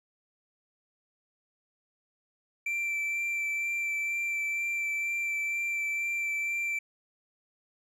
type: tone with vibrato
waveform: triangle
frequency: 2343 Hz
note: D7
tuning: 5 cents flat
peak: -27 dBFS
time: 2.66-6.79 s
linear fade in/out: 5 ms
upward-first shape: sine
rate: 2.1 Hz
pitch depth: 12 cents each way
effects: none